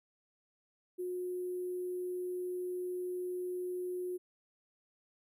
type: tone with sample-and-hold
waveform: sine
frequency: 361.3 Hz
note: F#4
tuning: 41 cents flat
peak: -35 dBFS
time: 0.98-4.18 s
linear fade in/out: 20 ms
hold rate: 11025 Hz
effects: none